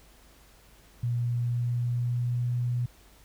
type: tone with pitch glide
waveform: sine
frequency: 120 to 122.03 Hz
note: B2 to B2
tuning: -49 to -20 cents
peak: -25 dBFS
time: 1.03-2.86 s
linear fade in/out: 5 ms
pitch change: +29 cents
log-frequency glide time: 1.26-2.52 s
effects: added 50 Hz sine -57 dBFS peak until 3.24 s + pink hiss -58 dBFS RMS until 3.24 s